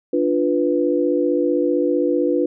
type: chord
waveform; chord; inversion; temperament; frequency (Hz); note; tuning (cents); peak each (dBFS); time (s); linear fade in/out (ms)
sine; B diminished; first; equal; 293.7 / 349.2 / 493.9; D4 / F4 / B4; 0 / 0 / 0; -20; 0.13-2.46; 5
effects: none